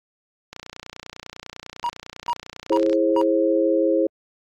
click train, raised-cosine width 0.2 ms, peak -18 dBFS, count 73, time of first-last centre 0.53-2.93 s, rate 30 Hz
triangle tone bursts, 954 Hz, A#5, 40 cents sharp, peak -19 dBFS, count 4, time 1.84-3.214 s, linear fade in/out 0 ms, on 51 ms, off 390 ms
sine chord, E augmented, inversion none, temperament equal with one note detuned, 329.6 / 415.3 / 533.9 Hz, E4 / G#4 / B#4, 0 / 0 / +35 cents, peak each -20 / -23 / -20 dBFS, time 2.7-4.07 s, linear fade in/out 5 ms
effects AAC 64 kbps

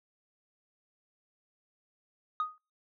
sine tone with exponential decay, 1244.5 Hz, D#6, in tune, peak -23 dBFS, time 2.4-2.58 s, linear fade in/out 1 ms, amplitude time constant 37 ms, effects noise-tail reverb RT60 0.3 s tail -26 dB re dry + tanh soft clip ceiling -25 dBFS

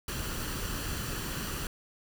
pink noise with comb filter, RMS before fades -35 dBFS, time 0.08-1.67 s, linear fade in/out 2 ms, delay 0.68 ms, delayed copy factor +0.5, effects none

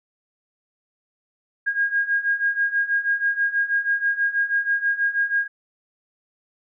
sine beating tone pair, 1625 / 1631.2 Hz, G#6 / G#6, -38 / -32 cents, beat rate 6.2 Hz, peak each -24 / -21 dBFS, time 1.66-5.48 s, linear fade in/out 20 ms, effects none

